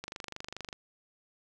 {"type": "click train", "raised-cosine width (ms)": 0.2, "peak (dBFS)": -22, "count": 18, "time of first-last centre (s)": [0.04, 0.728], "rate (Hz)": 24.7, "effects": []}